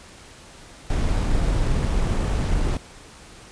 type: noise with sample-and-hold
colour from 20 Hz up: brown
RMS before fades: -21 dBFS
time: 0.9-2.77 s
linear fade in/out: 2 ms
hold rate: 8820 Hz
effects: pink hiss -45 dBFS RMS until 3.51 s + resampled to 22050 Hz